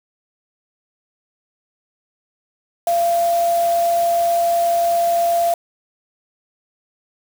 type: tone in noise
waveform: sine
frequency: 685 Hz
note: F5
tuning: 34 cents flat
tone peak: -14 dBFS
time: 2.87-5.54 s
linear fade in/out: 2 ms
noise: white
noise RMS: -32 dBFS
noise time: 2.87-5.54 s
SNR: +15 dB
effects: none